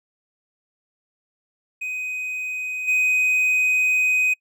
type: tone with level steps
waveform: triangle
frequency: 2507 Hz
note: D#7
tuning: 12 cents sharp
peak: -24 / -15 dBFS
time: 1.81-4.34 s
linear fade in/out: 10 ms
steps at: 2.87 s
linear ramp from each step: 20 ms
effects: noise-tail reverb RT60 0.1 s tail -26 dB re dry